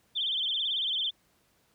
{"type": "tone with vibrato", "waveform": "sine", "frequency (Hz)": 3322, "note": "G#7", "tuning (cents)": 0, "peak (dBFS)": -27, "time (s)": [0.15, 1.11], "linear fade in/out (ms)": 20, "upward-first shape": "sine", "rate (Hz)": 18, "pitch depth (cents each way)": 150, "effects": ["pink hiss -68 dBFS RMS until 1.74 s", "high-pass 60 Hz 12 dB/octave"]}